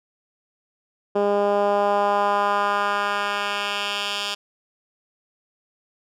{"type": "tone with band-pass filter sweep", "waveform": "10% pulse", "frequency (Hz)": 203.2, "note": "G#3", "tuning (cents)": -38, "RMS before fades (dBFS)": -22, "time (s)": [1.15, 4.35], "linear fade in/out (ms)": 10, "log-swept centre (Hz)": [440, 3800], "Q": 1.5, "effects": []}